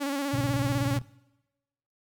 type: tone with vibrato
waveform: sawtooth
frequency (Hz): 280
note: C#4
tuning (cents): +18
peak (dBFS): -24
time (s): 0-0.99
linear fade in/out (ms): 20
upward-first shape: square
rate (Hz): 16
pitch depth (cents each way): 38
type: tone with tremolo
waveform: sine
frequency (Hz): 122.1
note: B2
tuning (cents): -19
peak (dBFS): -24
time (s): 0.33-1.02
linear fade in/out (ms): 10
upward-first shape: square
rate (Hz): 19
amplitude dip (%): 75
effects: noise-tail reverb RT60 1.0 s tail -23 dB re dry